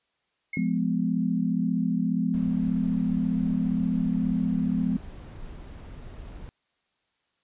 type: tone with exponential decay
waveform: sine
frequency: 2166 Hz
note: C#7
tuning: 41 cents flat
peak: -29 dBFS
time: 0.53-0.79 s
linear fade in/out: 5 ms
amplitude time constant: 56 ms
type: chord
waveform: sine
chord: F diminished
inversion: none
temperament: just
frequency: 174.61 / 209.5 / 251.4 Hz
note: F3 / Ab3 / Cb4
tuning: 0 / +15 / +31 cents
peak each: -27 dBFS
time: 0.57-4.97 s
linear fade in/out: 2 ms
type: noise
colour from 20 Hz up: brown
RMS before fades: -41 dBFS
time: 2.34-6.49 s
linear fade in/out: 0 ms
effects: white hiss -74 dBFS RMS until 7.43 s + resampled to 8000 Hz